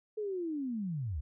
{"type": "linear sweep", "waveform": "sine", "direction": "down", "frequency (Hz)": [437, 61.6], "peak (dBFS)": -33, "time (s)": [0.17, 1.21], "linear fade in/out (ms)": 10, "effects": []}